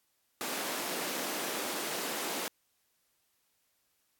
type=high-pass noise; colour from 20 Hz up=pink; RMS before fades=-36 dBFS; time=0.41-2.48 s; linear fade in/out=0 ms; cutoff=250 Hz; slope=24 dB/octave; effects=white hiss -75 dBFS RMS until 4.19 s + AAC 64 kbps